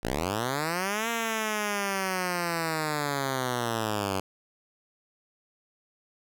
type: linear two-way sweep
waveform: 5% pulse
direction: up then down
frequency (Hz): 51 to 233.1 to 93.5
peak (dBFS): -16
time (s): 0.03-4.2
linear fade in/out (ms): 5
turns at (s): 1.09
effects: none